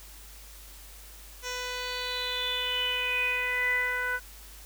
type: tone with low-pass filter sweep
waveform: 10% pulse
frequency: 497.7 Hz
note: B4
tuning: 13 cents sharp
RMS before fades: -30 dBFS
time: 1.42-4.2 s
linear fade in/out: 50 ms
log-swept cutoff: 5700 to 1600 Hz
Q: 8.1
effects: added 50 Hz sine -48 dBFS peak until 4.65 s + white hiss -50 dBFS RMS until 4.65 s